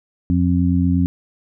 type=harmonic tone; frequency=88.3 Hz; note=F2; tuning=20 cents sharp; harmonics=1 / 2 / 3; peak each=-18 / -18 / -18 dBFS; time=0.3-1.06 s; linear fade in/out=0 ms; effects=none